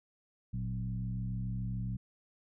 sine tone with frequency modulation, 116.54 Hz, A#2, in tune, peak -33 dBFS, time 0.53-1.97 s, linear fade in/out 10 ms, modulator 67 Hz, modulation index 1, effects none

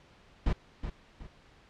brown noise with echo, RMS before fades -26 dBFS, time 0.46-0.53 s, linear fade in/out 5 ms, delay 370 ms, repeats 2, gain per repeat -9 dB, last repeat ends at 1.27 s, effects pink hiss -59 dBFS RMS until 1.69 s + low-pass 4000 Hz 12 dB/octave

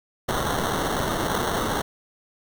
violet noise with sample-and-hold, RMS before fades -25 dBFS, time 0.28-1.82 s, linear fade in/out 10 ms, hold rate 2450 Hz, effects none

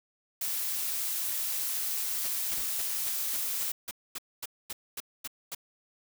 blue noise, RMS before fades -32 dBFS, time 0.41-3.72 s, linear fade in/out 5 ms
white noise bursts, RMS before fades -37 dBFS, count 13, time 2.24-5.549 s, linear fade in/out 5 ms, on 33 ms, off 240 ms
pink noise with exponential decay, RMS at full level -41 dBFS, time 2.57-2.75 s, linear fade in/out 5 ms, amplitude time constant 38 ms
effects none

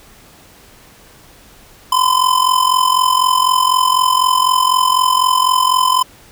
square tone with amplitude modulation, 1021 Hz, C6, 43 cents flat, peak -8 dBFS, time 1.92-6.03 s, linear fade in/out 5 ms, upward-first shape sine, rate 44 Hz, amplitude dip 75%, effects pink hiss -44 dBFS RMS until 6.31 s

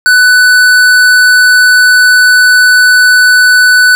sine tone with tanh clipping, 1494 Hz, F#6, 16 cents sharp, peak -4 dBFS, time 0.06-3.95 s, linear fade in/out 0 ms, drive 17 dB, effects none

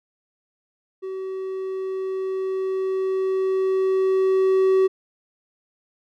triangle tone with level ramp, 380 Hz, F#4, 46 cents sharp, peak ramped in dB -26 to -12 dBFS, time 1.02-4.88 s, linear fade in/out 20 ms, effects none

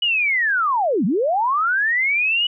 sine linear two-way sweep, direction down then up, 2960 to 164.81 to 2960 Hz, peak -16 dBFS, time 0.02-2.47 s, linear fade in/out 5 ms, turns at 1.05 s, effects none

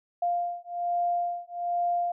sine beating tone pair, 698.5 / 699.7 Hz, F5 / F5, 0 / +3 cents, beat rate 1.2 Hz, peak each -29 dBFS, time 0.22-2.12 s, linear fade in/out 5 ms, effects none

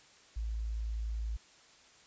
sine tone, 55.2 Hz, A1, 6 cents sharp, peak -33 dBFS, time 0.36-1.37 s, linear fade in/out 10 ms, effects white hiss -60 dBFS RMS until 2.06 s + resampled to 16000 Hz

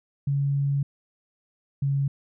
sine tone pair in turn, 140.3 / 139.01 Hz, C#3 / C#3, +21 / +5 cents, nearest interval unison, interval 16 cents, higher first, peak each -21 dBFS, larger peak neither, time 0.27-0.83 / 1.82-2.08 s, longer first, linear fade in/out 5 ms, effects none

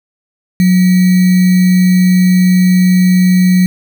sine tone with sample-and-hold, 182.7 Hz, F#3, 22 cents flat, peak -5 dBFS, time 0.6-3.66 s, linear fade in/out 0 ms, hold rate 2100 Hz, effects none

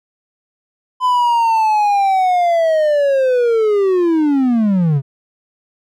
triangle linear sweep, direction down, 1016 to 130.81 Hz, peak -9 dBFS, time 1-5.02 s, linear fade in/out 50 ms, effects none

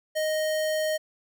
square tone, 622 Hz, D#5, 1 cent flat, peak -25 dBFS, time 0.15-0.98 s, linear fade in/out 20 ms, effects none

